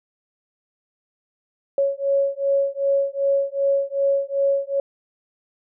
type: beating tone pair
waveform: sine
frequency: 553 / 555.6 Hz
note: C#5 / C#5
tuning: -4 / +4 cents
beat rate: 2.6 Hz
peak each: -21 dBFS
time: 1.78-4.8 s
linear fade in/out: 2 ms
effects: none